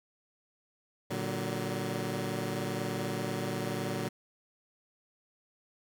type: chord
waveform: 15% pulse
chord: Bb augmented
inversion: none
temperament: equal with one note detuned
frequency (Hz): 116.54 / 146.83 / 188.78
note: Bb2 / D3 / F#3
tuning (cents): 0 / 0 / +35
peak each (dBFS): -30 / -31 / -30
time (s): 1.1-4.09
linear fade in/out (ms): 10
effects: none